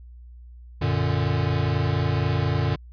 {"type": "chord", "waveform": "square", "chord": "Gb augmented", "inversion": "none", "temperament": "equal", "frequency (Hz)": [92.5, 116.54, 146.83], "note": ["Gb2", "Bb2", "D3"], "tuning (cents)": [0, 0, 0], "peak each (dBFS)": -26, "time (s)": [0.81, 2.76], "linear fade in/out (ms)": 10, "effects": ["added 60 Hz sine -41 dBFS peak until 2.92 s", "resampled to 11025 Hz"]}